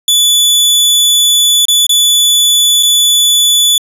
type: tone with dropouts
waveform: sawtooth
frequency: 3460 Hz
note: A7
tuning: 30 cents flat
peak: -3 dBFS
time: 0.08-3.78 s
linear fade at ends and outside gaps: 2 ms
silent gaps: 1.654-1.683 / 1.867-1.893 / 2.827-2.831 s
effects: resampled to 32000 Hz + 7-bit